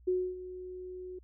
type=tone with ADSR envelope; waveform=sine; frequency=366.4 Hz; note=F#4; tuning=17 cents flat; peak=-25 dBFS; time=0.07-1.19 s; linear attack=12 ms; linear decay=270 ms; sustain=-15 dB; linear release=6 ms; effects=added 60 Hz sine -55 dBFS peak until 1.23 s